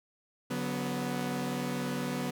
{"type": "chord", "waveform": "sawtooth", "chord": "B minor", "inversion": "first", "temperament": "equal with one note detuned", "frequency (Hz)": [143.23, 185, 246.9], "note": ["D3", "F#3", "B3"], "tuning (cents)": [-43, 0, 0], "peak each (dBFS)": [-34, -33, -30], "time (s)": [0.5, 2.31], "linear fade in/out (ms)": 10, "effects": []}